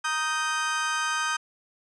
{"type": "chord", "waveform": "35% pulse", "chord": "Eb major", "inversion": "second", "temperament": "just", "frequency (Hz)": [933.4, 1244.5, 1555.6], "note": ["Bb5", "Eb6", "G6"], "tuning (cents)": [2, 0, -14], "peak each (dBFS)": [-32, -27, -27], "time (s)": [0.04, 1.37], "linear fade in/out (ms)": 10, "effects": ["resampled to 22050 Hz"]}